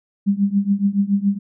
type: tone with tremolo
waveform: sine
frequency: 200 Hz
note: G3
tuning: 35 cents sharp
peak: -11 dBFS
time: 0.26-1.39 s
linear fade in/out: 20 ms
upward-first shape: triangle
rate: 7.1 Hz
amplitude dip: 95%
effects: none